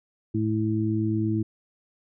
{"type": "harmonic tone", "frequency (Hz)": 108.8, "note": "A2", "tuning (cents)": -19, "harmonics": [1, 2, 3], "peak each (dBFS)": [-26, -28, -26], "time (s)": [0.34, 1.43], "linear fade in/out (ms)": 10, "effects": []}